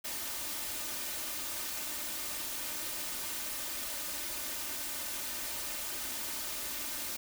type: noise with comb filter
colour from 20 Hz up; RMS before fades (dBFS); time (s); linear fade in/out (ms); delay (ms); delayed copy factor
white; -38; 0.04-7.17; 10; 3.3; +0.6
effects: none